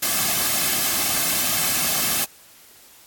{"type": "noise with comb filter", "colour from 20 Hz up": "white", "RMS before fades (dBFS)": -21, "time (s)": [0.02, 2.25], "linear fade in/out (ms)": 10, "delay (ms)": 2.1, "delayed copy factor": -0.6, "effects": ["white hiss -49 dBFS RMS until 3.06 s", "AAC 64 kbps"]}